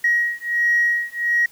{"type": "beating tone pair", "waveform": "sine", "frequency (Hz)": [1895, 1896.4], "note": ["A#6", "A#6"], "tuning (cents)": [28, 29], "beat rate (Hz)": 1.4, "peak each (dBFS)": -19, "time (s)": [0.04, 1.46], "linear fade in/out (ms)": 5, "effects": ["tanh soft clip ceiling -9 dBFS", "white hiss -50 dBFS RMS until 1.51 s"]}